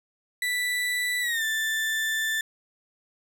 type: tone with pitch glide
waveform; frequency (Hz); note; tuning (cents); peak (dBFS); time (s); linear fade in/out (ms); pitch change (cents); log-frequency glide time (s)
35% pulse; 1974 to 1768.8; B6 to A6; -1 to +9; -23; 0.42-2.41; 2; -190; 1.21-1.44
effects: none